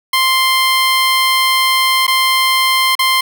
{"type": "tone with dropouts", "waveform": "15% pulse", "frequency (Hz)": 1050, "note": "C6", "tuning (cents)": 6, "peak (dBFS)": -4, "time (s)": [0.13, 3.21], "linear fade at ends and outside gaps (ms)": 5, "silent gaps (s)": [[2.068, 2.078], [2.953, 2.991]], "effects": []}